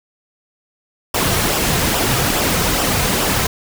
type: noise with flanger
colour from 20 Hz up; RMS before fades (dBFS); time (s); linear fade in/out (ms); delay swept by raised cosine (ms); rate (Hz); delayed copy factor
pink; -17; 1.14-3.47; 5; 0.46 to 3.56; 2.4; -0.5
effects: none